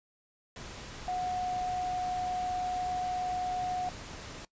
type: tone in noise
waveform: sine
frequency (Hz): 730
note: F#5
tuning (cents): -24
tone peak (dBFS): -30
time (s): 1.08-3.89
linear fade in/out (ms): 2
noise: pink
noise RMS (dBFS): -44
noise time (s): 0.56-4.45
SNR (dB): +11
effects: noise-tail reverb RT60 0.1 s tail -20 dB re dry + resampled to 16000 Hz